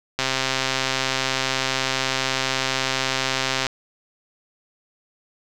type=click train; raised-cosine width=0.2 ms; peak=-4 dBFS; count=460; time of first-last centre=0.19-3.667 s; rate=132 Hz; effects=none